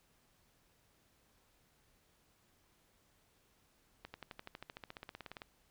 accelerating click train, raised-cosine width 0.3 ms, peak -30 dBFS, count 21, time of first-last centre 4.05-5.419 s, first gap 90 ms, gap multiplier 0.97, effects pink hiss -72 dBFS RMS until 5.7 s

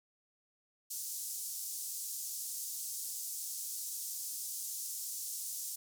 pink band-pass noise, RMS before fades -41 dBFS, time 0.9-5.76 s, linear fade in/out 10 ms, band 6000 to 16000 Hz, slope 24 dB/octave, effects none

